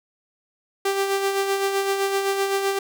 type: tone with tremolo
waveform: sawtooth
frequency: 392.8 Hz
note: G4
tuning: 4 cents sharp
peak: -15 dBFS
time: 0.85-2.79 s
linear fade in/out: 5 ms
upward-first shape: sine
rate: 7.8 Hz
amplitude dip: 45%
effects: none